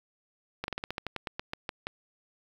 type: slowing click train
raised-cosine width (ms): 0.3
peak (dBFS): -17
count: 14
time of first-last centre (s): 0.64-1.869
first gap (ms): 41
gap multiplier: 1.13
effects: 8-bit